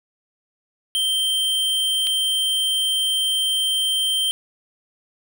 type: tone pair in turn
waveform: square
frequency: 3136 / 3136 Hz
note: G7 / G7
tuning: 0 / 0 cents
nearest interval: unison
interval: 0 cents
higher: neither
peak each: -19 dBFS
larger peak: neither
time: 0.95-2.07 / 2.07-4.31 s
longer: second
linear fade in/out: 0 ms
effects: none